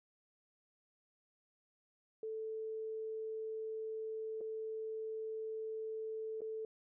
sine tone with dropouts, 440 Hz, A4, in tune, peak -39 dBFS, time 2.23-6.65 s, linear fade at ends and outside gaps 2 ms, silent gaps 4.408-4.412 / 6.407-6.417 s, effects none

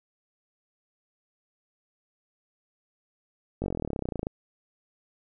slowing click train, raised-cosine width 2 ms, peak -17 dBFS, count 24, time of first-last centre 3.62-4.269 s, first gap 20 ms, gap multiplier 1.03, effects none

